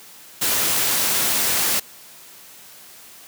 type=noise; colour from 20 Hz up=white; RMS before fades=-20 dBFS; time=0.41-1.8 s; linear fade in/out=10 ms; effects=white hiss -44 dBFS RMS until 3.27 s + high-pass 100 Hz 12 dB/octave